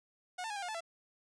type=tone with pitch steps; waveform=sawtooth; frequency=727 / 892 / 829 / 797 / 714 / 872 / 670 Hz; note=F#5 / A5 / G#5 / G5 / F5 / A5 / E5; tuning=-31 / +23 / -3 / +28 / +38 / -16 / +28 cents; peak=-34 dBFS; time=0.38-0.807 s; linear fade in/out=10 ms; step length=61 ms; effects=resampled to 22050 Hz